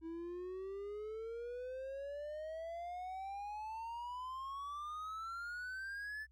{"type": "exponential sweep", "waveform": "triangle", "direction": "up", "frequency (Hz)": [322.9, 1760], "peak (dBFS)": -40, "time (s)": [0.01, 6.27], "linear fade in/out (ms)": 50, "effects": ["added 62 Hz sine -63 dBFS peak until 6.31 s"]}